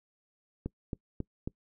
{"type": "click train", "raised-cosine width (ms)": 3, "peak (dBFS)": -21, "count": 4, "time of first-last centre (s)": [0.66, 1.475], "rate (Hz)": 3.68, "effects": ["noise-tail reverb RT60 0.1 s tail -24 dB re dry"]}